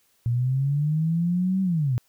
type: linear two-way sweep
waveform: sine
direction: up then down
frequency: 116.3 to 192.8 to 116.3 Hz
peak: -20 dBFS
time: 0.26-1.98 s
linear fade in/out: 0 ms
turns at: 1.62 s
effects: white hiss -65 dBFS RMS until 2.08 s